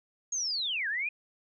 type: linear two-way sweep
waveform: sine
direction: down then up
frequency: 6645 to 1568 to 2507 Hz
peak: -29 dBFS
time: 0.32-1.09 s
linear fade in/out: 5 ms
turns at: 0.88 s
effects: none